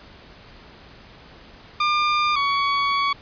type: tone pair in turn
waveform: sawtooth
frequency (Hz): 1200 / 1124.4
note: D6 / C#6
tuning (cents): +37 / +24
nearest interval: minor second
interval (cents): 113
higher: first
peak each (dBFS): -14 / -15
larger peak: first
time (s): 1.8-2.36 / 2.36-3.13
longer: second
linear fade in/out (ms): 5
effects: pink hiss -46 dBFS RMS until 3.21 s + resampled to 11025 Hz